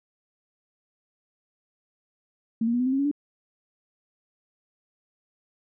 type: tone with pitch steps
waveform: sine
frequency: 226.2 / 234.4 / 243 / 251.9 / 261 / 270.6 / 280.4 / 290.6 Hz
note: A3 / A#3 / B3 / B3 / C4 / C#4 / C#4 / D4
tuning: +48 / +10 / -28 / +34 / -4 / -42 / +20 / -18 cents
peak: -21 dBFS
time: 2.61-3.114 s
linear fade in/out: 5 ms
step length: 63 ms
effects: none